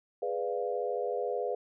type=chord; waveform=sine; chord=G# diminished seventh; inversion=none; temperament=equal; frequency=415.3 / 493.9 / 587.3 / 698.5 Hz; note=G#4 / B4 / D5 / F5; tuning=0 / 0 / 0 / 0 cents; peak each=-35 / -33 / -38 / -37 dBFS; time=0.22-1.55 s; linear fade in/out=5 ms; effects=none